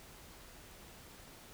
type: silence
effects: pink hiss -55 dBFS RMS until 1.53 s